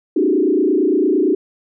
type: tone with frequency modulation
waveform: sine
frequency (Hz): 339.4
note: F4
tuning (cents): -49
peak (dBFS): -12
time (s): 0.16-1.35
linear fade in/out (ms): 5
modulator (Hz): 28.8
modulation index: 2.2
effects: none